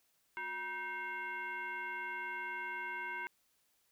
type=tone with frequency modulation; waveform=sine; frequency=1554 Hz; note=G6; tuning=16 cents flat; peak=-38 dBFS; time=0.37-3.27 s; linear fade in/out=0 ms; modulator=596 Hz; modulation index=1.3; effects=white hiss -75 dBFS RMS until 3.91 s